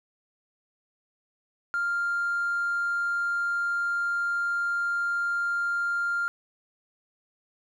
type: tone with hard clipping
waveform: sine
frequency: 1396.9 Hz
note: F6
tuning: in tune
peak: -25 dBFS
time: 1.74-6.28 s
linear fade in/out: 0 ms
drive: 1 dB
effects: none